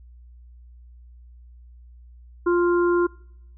harmonic tone, 349.2 Hz, F4, in tune, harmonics 1 / 3 / 4, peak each -17 / -27 / -29 dBFS, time 2.46-3.07 s, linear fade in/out 10 ms, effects noise-tail reverb RT60 0.8 s tail -25 dB re dry + added 60 Hz sine -44 dBFS peak until 3.57 s

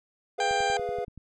triangle chord, F diminished, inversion first, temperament equal, 415.3 / 493.9 / 698.5 Hz, Ab4 / Cb5 / F5, 0 / 0 / 0 cents, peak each -31 dBFS, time 0.38-1.05 s, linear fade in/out 10 ms
harmonic tone, 791 Hz, G5, 15 cents sharp, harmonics 1 / 2 / 3 / 4 / 5 / 6 / 8 / 9 / 10, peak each -26 / -32 / -36 / -38 / -40 / -42 / -44 / -45 / -46 dBFS, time 0.4-0.77 s, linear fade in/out 2 ms
click train, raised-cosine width 5 ms, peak -32 dBFS, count 8, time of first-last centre 0.51-1.177 s, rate 10.5 Hz
effects none

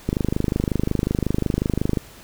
click train, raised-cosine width 3 ms, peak -7 dBFS, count 49, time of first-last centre 0.09-1.972 s, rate 25.5 Hz, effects pink hiss -45 dBFS RMS until 2.23 s

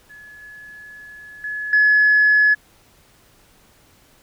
sine tone with level steps, 1702 Hz, G#6, 42 cents sharp, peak -39 / -37 / -24 / -10 dBFS, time 0.09-2.55 s, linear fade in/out 20 ms, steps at 0.42 / 1.44 / 1.73 s, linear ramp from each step 2 ms, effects tanh soft clip ceiling -7 dBFS + pink hiss -54 dBFS RMS until 4.22 s

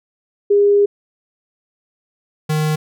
sine / square tone pair in turn, 406.6 / 154.12 Hz, G#4 / D#3, -37 / -16 cents, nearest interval octave + perfect fourth, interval 1679 cents, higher first, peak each -9 / -16 dBFS, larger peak first, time 0.5-0.86 / 2.49-2.76 s, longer first, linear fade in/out 10 ms, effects none

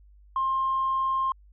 sine tone, 1061 Hz, C6, 24 cents sharp, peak -22 dBFS, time 0.36-1.32 s, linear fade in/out 2 ms, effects tanh soft clip ceiling -18 dBFS + added 50 Hz sine -51 dBFS peak until 1.52 s

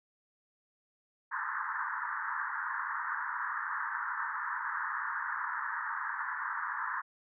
white band-pass noise, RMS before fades -36 dBFS, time 1.31-7.02 s, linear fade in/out 20 ms, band 900 to 1800 Hz, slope 96 dB/octave, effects none

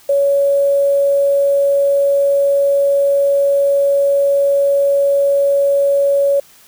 sine tone with quantisation, 560 Hz, C#5, 18 cents sharp, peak -10 dBFS, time 0.09-6.4 s, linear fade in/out 5 ms, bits 6, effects white hiss -46 dBFS RMS until 6.67 s

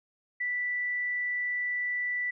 sine tone, 1971 Hz, B6, 4 cents flat, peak -28 dBFS, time 0.4-2.31 s, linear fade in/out 10 ms, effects none

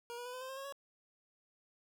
25% pulse tone with pitch steps, 474.5 / 485.6 / 496.9 / 508.6 / 520.4 / 532.6 / 545.1 / 557.8 Hz, A#4 / B4 / B4 / C5 / C5 / C5 / C#5 / C#5, +31 / -29 / +11 / -49 / -9 / +31 / -29 / +11 cents, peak -39 dBFS, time 0.1-0.724 s, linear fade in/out 0 ms, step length 78 ms, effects none

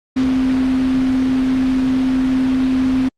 sine tone in noise, 260 Hz, C4, 11 cents flat, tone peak -13 dBFS, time 0.16-3.09 s, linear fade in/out 10 ms, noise pink, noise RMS -27 dBFS, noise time 0.16-3.09 s, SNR +11 dB, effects low-pass 4000 Hz 12 dB/octave + Opus 48 kbps

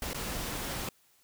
pink noise with dropouts, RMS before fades -36 dBFS, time 0.02-0.89 s, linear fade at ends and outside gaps 2 ms, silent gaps 0.133-0.144 s, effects white hiss -66 dBFS RMS until 1.23 s

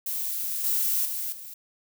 violet noise with level steps, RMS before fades -30 / -25 / -31 / -41 dBFS, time 0.06-1.54 s, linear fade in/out 5 ms, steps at 0.64 / 1.05 / 1.32 s, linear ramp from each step 5 ms, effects none

